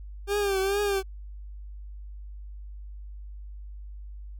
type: tone with vibrato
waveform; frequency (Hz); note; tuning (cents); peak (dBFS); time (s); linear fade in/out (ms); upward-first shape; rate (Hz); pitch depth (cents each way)
40% pulse; 396.6; G4; +20; -23; 0.27-1.03; 50; triangle; 2.3; 81
effects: added 50 Hz sine -38 dBFS peak until 4.39 s